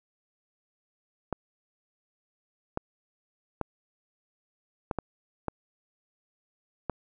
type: clicks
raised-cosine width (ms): 1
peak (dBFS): -15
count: 7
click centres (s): 1.327 / 2.774 / 3.613 / 4.912 / 4.987 / 5.483 / 6.897
effects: none